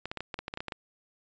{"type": "clicks", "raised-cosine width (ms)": 0.3, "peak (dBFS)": -19, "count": 12, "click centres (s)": [0.056, 0.115, 0.173, 0.206, 0.342, 0.39, 0.481, 0.539, 0.574, 0.605, 0.683, 0.722], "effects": ["resampled to 16000 Hz"]}